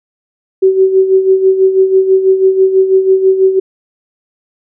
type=tone with tremolo; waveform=sine; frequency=380.7 Hz; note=F#4; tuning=49 cents sharp; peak=-3 dBFS; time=0.62-3.6 s; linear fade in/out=10 ms; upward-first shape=sine; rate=6.1 Hz; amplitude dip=65%; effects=none